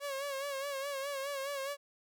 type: tone with vibrato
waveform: sawtooth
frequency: 554.4 Hz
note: C#5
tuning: in tune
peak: -32 dBFS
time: 0-1.77 s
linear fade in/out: 50 ms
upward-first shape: sine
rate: 4.8 Hz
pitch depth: 62 cents each way
effects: none